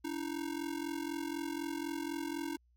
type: ring-modulated tone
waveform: square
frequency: 309.8 Hz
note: D#4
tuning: 7 cents flat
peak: -34 dBFS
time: 0.04-2.57 s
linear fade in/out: 10 ms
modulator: 22 Hz
effects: added 60 Hz sine -66 dBFS peak until 2.76 s